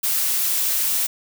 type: noise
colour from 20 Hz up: blue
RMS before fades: -21 dBFS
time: 0.03-1.07 s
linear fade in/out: 10 ms
effects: none